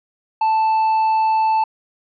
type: tone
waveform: triangle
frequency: 880 Hz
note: A5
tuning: in tune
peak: -12 dBFS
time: 0.41-1.64 s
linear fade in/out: 5 ms
effects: resampled to 11025 Hz